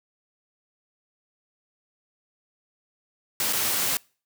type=noise with dropouts; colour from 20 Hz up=white; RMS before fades=-25 dBFS; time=3.4-3.97 s; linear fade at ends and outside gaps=1 ms; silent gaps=3.527-3.532 s; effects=noise-tail reverb RT60 0.4 s tail -26 dB re dry + high-pass 80 Hz 12 dB/octave